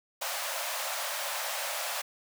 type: high-pass noise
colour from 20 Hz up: pink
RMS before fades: -34 dBFS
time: 0.21-2.02 s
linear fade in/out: 10 ms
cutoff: 540 Hz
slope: 96 dB/octave
effects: none